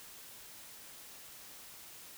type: silence
effects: white hiss -52 dBFS RMS until 2.17 s